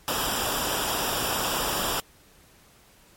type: noise with comb filter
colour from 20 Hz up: pink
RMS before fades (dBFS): -27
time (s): 0.08-2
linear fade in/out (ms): 0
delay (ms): 0.47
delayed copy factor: -0.7
effects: pink hiss -56 dBFS RMS until 3.16 s + MP3 64 kbps